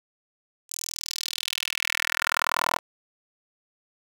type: tone with high-pass filter sweep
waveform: 10% pulse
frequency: 40.53 Hz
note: E1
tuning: 29 cents flat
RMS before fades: -29 dBFS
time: 0.69-2.79 s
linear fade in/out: 20 ms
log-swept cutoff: 7400 to 850 Hz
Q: 2.6
effects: 8-bit